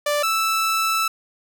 sawtooth tone pair in turn, 587.3 / 1318.4 Hz, D5 / E6, 0 / 0 cents, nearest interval octave + major second, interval 1400 cents, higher second, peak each -15 dBFS, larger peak neither, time 0.06-0.23 / 0.23-1.08 s, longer second, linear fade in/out 5 ms, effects none

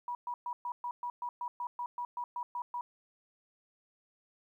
sine tone bursts, 969 Hz, B5, 33 cents flat, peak -34 dBFS, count 15, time 0.08-2.81 s, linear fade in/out 2 ms, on 70 ms, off 120 ms, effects 12-bit

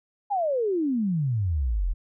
sine exponential sweep, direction down, 844 to 37.63 Hz, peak -22 dBFS, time 0.3-1.94 s, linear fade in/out 20 ms, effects none

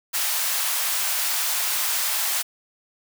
white high-pass noise, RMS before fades -24 dBFS, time 0.13-2.43 s, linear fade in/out 20 ms, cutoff 670 Hz, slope 24 dB/octave, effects none

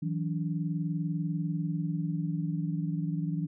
sine tone cluster, 161.3 / 181.5 / 288.3 Hz, E3 / F#3 / D4, -37 / -33 / -32 cents, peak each -30 / -35 / -37 dBFS, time 0.02-3.47 s, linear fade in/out 10 ms, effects none

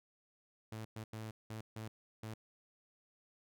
sawtooth tone bursts at uneven times, 110 Hz, A2, in tune, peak -39 dBFS, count 6, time 0.72-0.85 / 0.96-1.04 / 1.13-1.31 / 1.5-1.61 / 1.76-1.88 / 2.23-2.34 s, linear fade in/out 5 ms, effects none

